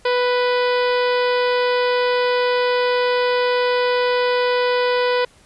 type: harmonic tone with a mistuned harmonic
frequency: 493.9 Hz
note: B4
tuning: in tune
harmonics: 1 / 2 / 3 / 4 / 5 / 6 / 7 / 8 / 9 / 10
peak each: -17 / -23 / -27 / -29 / -31 / -33 / -34 / -35 / -36 / -37 dBFS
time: 0.05-5.25 s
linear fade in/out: 5 ms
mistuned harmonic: 6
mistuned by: +26 cents
effects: pink hiss -52 dBFS RMS until 5.45 s + resampled to 24000 Hz